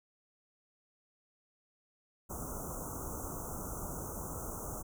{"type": "band-stop noise", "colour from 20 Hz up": "pink", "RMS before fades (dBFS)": -41, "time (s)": [2.29, 4.83], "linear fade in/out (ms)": 20, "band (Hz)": [1400, 6000], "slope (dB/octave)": 96, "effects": []}